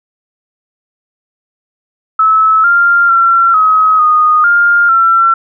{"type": "tone with pitch steps", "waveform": "sine", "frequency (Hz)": [1300, 1394, 1361, 1272, 1236, 1405, 1351], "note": ["E6", "F6", "F6", "D#6", "D#6", "F6", "E6"], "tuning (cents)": [-24, -4, -45, 38, -12, 10, 42], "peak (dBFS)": -5, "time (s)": [2.19, 5.34], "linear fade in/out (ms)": 5, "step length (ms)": 450, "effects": []}